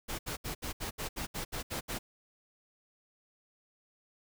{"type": "noise bursts", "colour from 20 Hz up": "pink", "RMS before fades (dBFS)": -37, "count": 11, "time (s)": [0.08, 1.99], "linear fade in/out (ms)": 20, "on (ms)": 110, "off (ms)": 70, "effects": []}